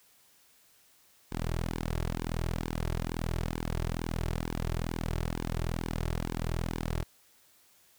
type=tone with flanger; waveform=sawtooth; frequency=41.2 Hz; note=E1; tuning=in tune; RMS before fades=-33 dBFS; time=1.31-7.04 s; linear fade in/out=20 ms; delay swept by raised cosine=1.5 to 4.1 ms; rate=2.2 Hz; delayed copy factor=-0.8; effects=white hiss -63 dBFS RMS until 7.98 s